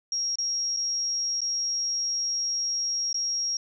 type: tone with dropouts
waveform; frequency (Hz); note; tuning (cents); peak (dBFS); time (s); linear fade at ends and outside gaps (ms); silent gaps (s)
sine; 5600; F8; +4; -25; 0.12-3.57; 2; 0.356-0.385 / 0.765-0.77 / 1.407-1.416 / 3.129-3.143
effects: none